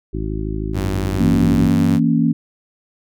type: harmonic tone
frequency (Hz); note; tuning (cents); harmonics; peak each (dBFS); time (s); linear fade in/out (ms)
53; G#1; +36; 1 / 2 / 3 / 4 / 5 / 6 / 7; -24 / -28 / -29 / -32 / -32 / -29 / -30; 0.13-1.69; 10
type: tone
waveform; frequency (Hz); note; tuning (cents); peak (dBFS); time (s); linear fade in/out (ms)
sawtooth; 95.6; G2; -43; -17; 0.73-2; 50
type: chord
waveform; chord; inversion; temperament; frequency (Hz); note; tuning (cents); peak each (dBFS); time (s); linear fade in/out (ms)
sine; A# diminished; second; equal with one note detuned; 164.81 / 231.6 / 277.2; E3 / A#3 / C#4; 0 / -11 / 0; -17 / -16 / -18; 1.19-2.33; 10
effects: none